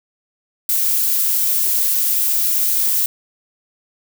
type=noise; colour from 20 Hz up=violet; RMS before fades=-17 dBFS; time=0.69-3.06 s; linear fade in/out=2 ms; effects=none